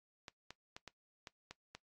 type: clicks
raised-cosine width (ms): 0.2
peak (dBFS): -30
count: 7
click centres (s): 0.282 / 0.506 / 0.765 / 0.877 / 1.272 / 1.51 / 1.75
effects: noise-tail reverb RT60 0.1 s tail -19 dB re dry + AAC 32 kbps